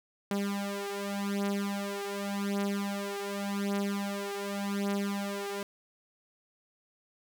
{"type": "beating tone pair", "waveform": "sawtooth", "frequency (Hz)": [200, 200.87], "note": ["G3", "G3"], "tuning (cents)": [35, 43], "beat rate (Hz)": 0.87, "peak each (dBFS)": -30, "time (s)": [0.31, 5.63], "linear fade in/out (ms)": 2, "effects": []}